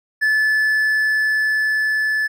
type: tone with level ramp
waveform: triangle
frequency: 1735 Hz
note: A6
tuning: 25 cents flat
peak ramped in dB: -12 to -15 dBFS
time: 0.21-2.28 s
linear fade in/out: 20 ms
effects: none